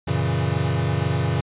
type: chord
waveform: square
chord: F# dominant seventh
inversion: none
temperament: equal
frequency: 92.5 / 116.54 / 138.59 / 164.81 Hz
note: F#2 / A#2 / C#3 / E3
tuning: 0 / 0 / 0 / 0 cents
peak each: -27 / -26 / -25 / -28 dBFS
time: 0.07-1.41 s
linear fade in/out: 10 ms
effects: resampled to 8000 Hz